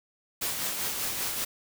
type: noise with tremolo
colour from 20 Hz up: white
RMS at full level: -30 dBFS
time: 0.41-1.45 s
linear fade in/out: 10 ms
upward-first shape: sine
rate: 5.1 Hz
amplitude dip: 35%
effects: none